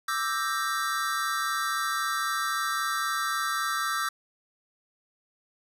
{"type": "chord", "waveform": "square", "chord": "E half-diminished seventh", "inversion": "third", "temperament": "equal with one note detuned", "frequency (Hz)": [1174.7, 1318.5, 1573.4, 1864.7], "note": ["D6", "E6", "G6", "Bb6"], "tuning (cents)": [0, 0, 6, 0], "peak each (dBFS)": [-33, -31, -33, -37], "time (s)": [0.08, 4.09], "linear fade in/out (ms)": 5, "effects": ["resampled to 32000 Hz", "10-bit"]}